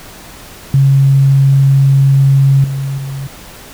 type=tone with level steps; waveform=sine; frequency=136.8 Hz; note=C#3; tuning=23 cents flat; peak=-5 / -15 / -19 dBFS; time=0.74-3.27 s; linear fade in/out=2 ms; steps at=2.64 / 2.98 s; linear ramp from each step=2 ms; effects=pink hiss -34 dBFS RMS until 3.73 s